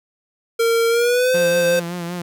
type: tone with pitch glide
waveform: square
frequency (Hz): 460.2 to 519.5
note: A#4 to C5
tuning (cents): -22 to -12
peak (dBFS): -15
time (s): 0.59-1.8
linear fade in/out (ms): 10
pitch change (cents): +210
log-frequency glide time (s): 0.89-1.38
type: tone with vibrato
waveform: sawtooth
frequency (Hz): 173.9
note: F3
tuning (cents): -7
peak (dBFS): -21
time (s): 1.34-2.22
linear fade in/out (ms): 5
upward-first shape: sine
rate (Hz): 5.3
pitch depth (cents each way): 48
effects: none